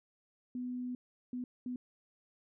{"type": "tone bursts at uneven times", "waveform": "sine", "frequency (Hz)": 248.8, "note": "B3", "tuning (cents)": 13, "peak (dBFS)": -36, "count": 3, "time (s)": [[0.55, 0.95], [1.33, 1.44], [1.66, 1.76]], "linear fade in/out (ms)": 2, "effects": []}